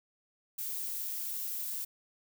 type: noise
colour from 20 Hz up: violet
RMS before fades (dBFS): -37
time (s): 0.58-1.85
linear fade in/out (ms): 10
effects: none